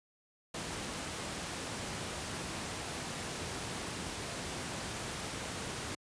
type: noise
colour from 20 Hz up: pink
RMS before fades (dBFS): -39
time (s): 0.54-5.95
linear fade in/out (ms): 5
effects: high-pass 80 Hz 12 dB/octave + resampled to 22050 Hz